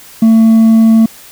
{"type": "tone with hard clipping", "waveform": "sine", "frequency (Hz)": 224, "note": "A3", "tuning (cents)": 31, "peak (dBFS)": -4, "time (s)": [0.22, 1.06], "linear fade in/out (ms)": 5, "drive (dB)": 2, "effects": ["white hiss -36 dBFS RMS until 1.31 s"]}